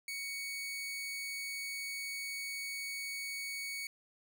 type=tone; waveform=sawtooth; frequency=2232 Hz; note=C#7; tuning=11 cents sharp; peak=-35 dBFS; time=0.08-3.87 s; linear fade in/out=2 ms; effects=none